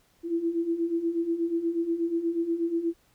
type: beating tone pair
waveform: sine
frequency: 329.6 / 337.9 Hz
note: E4 / E4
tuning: 0 / +43 cents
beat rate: 8.3 Hz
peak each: -31 / -26 dBFS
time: 0.23-2.94 s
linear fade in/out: 50 ms
effects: pink hiss -65 dBFS RMS until 3.14 s